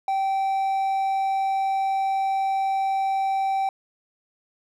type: tone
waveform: triangle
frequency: 776 Hz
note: G5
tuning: 18 cents flat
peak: -19 dBFS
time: 0.08-3.69 s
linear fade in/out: 2 ms
effects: none